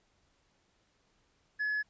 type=tone with tanh clipping; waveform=triangle; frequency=1702 Hz; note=G#6; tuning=42 cents sharp; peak=-30 dBFS; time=1.59-1.83 s; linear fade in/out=20 ms; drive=6 dB; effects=pink hiss -72 dBFS RMS until 1.89 s + resampled to 16000 Hz